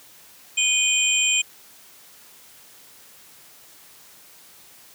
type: tone cluster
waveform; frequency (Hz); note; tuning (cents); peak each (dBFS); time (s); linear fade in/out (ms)
sine; 2468 / 3126 / 7390; D#7 / G7 / A#8; -15 / -6 / -16; -22; 0.57-1.42; 10
effects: white hiss -49 dBFS RMS until 4.94 s + high-pass 80 Hz 12 dB/octave